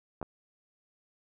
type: clicks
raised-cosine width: 1 ms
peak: -23 dBFS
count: 2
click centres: 0.215 / 0.228 s
effects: none